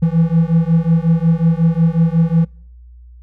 triangle beating tone pair, 162.4 / 167.9 Hz, E3 / E3, -26 / +32 cents, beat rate 5.5 Hz, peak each -12 dBFS, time 0.02-2.45 s, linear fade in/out 10 ms, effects noise-tail reverb RT60 0.6 s tail -26 dB re dry + added 60 Hz sine -37 dBFS peak until 3.22 s

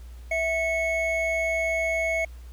triangle tone pair together, 655.4 / 2202 Hz, E5 / C#7, -10 / -12 cents, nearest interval octave + major sixth, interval 2098 cents, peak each -24 dBFS, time 0.31-2.25 s, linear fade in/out 5 ms, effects added 60 Hz sine -39 dBFS peak until 2.52 s + pink hiss -57 dBFS RMS until 2.52 s

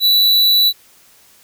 square tone, 3951 Hz, B7, in tune, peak -10 dBFS, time 0-0.73 s, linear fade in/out 50 ms, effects white hiss -49 dBFS RMS until 1.43 s

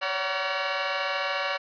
15% pulse tone cluster, 551 / 571 / 750 / 947 / 1373 Hz, C#5 / D5 / F#5 / A#5 / F6, -11 / -49 / +23 / +27 / -30 cents, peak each -31 / -23 / -26 / -29 / -27 dBFS, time 0.01-1.58 s, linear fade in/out 20 ms, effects resampled to 11025 Hz

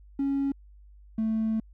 triangle tone pair in turn, 276.5 / 220.8 Hz, C#4 / A3, -4 / +6 cents, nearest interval major third, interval 390 cents, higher first, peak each -21 dBFS, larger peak neither, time 0.19-0.52 / 1.18-1.6 s, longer second, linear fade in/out 5 ms, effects tanh soft clip ceiling -20 dBFS + added 50 Hz sine -49 dBFS peak until 1.73 s

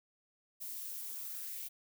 violet noise with high-pass filter sweep, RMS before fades -43 dBFS, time 0.6-1.69 s, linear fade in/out 20 ms, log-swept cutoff 280 to 2600 Hz, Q 2.4, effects none

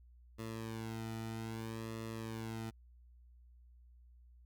sawtooth tone with flanger, 112.4 Hz, A2, 37 cents sharp, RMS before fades -43 dBFS, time 0.38-2.71 s, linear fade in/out 20 ms, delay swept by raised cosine 1.3 to 1.85 ms, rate 0.62 Hz, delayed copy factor -0.95, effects added 60 Hz sine -58 dBFS peak until 4.45 s

